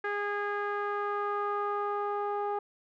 sawtooth tone with low-pass filter sweep, 410 Hz, G#4, 22 cents flat, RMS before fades -32 dBFS, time 0.04-2.59 s, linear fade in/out 5 ms, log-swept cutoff 1700 to 990 Hz, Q 3.9, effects none

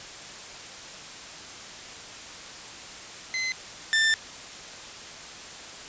sawtooth tone pair in turn, 2051 / 1782.8 Hz, C7 / A6, -35 / +22 cents, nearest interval major second, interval 243 cents, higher first, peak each -23 / -16 dBFS, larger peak second, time 3.34-3.52 / 3.93-4.14 s, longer second, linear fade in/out 0 ms, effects white hiss -41 dBFS RMS until 5.88 s + resampled to 16000 Hz

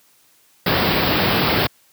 pink band-stop noise, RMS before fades -17 dBFS, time 0.66-1.67 s, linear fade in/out 5 ms, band 5100 to 14000 Hz, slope 96 dB/octave, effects white hiss -56 dBFS RMS until 1.92 s + high-pass 100 Hz 12 dB/octave

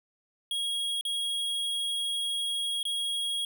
square tone with dropouts, 3296 Hz, G#7, 14 cents flat, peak -29 dBFS, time 0.51-3.45 s, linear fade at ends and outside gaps 2 ms, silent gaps 1.011-1.051 / 2.83-2.852 s, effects none

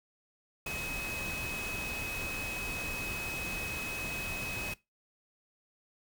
sine tone in noise, 2546 Hz, D#7, 39 cents sharp, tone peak -37 dBFS, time 0.66-4.74 s, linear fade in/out 5 ms, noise pink, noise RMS -40 dBFS, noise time 0.66-4.74 s, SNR 0 dB, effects noise-tail reverb RT60 0.2 s tail -19 dB re dry

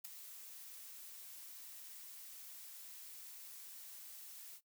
blue noise with ADSR envelope, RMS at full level -43 dBFS, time 0.04-4.61 s, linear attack 10 ms, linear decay 8 ms, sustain -10 dB, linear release 64 ms, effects noise-tail reverb RT60 0.1 s tail -17 dB re dry

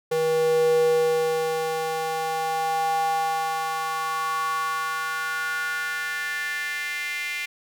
square tone with high-pass filter sweep, 160 Hz, D#3, 49 cents sharp, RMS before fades -25 dBFS, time 0.11-7.46 s, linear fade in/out 10 ms, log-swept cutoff 410 to 2200 Hz, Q 5.3, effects none

